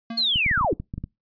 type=tone with exponential decay; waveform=square; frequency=229.7 Hz; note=A#3; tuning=25 cents flat; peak=-28 dBFS; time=0.1-0.41 s; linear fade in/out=5 ms; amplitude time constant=66 ms
type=linear sweep; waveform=sine; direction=down; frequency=4376 to 220 Hz; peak=-19 dBFS; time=0.17-0.74 s; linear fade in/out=10 ms
type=clicks; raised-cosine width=5 ms; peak=-18 dBFS; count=11; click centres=0.359 / 0.463 / 0.513 / 0.577 / 0.611 / 0.647 / 0.728 / 0.8 / 0.939 / 0.98 / 1.04 s
effects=noise-tail reverb RT60 0.2 s tail -25 dB re dry + resampled to 11025 Hz